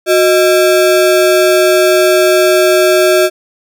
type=ring-modulated tone; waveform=square; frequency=494.9 Hz; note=B4; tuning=4 cents sharp; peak=-4 dBFS; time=0.06-3.3 s; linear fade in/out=50 ms; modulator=129 Hz; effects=none